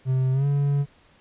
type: tone with pitch glide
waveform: triangle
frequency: 130.3 to 142.09 Hz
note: C3 to C#3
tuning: -7 to +43 cents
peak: -17 dBFS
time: 0.05-0.86 s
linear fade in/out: 50 ms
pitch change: +150 cents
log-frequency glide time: 0.32-0.46 s
effects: pink hiss -57 dBFS RMS until 1.2 s + resampled to 8000 Hz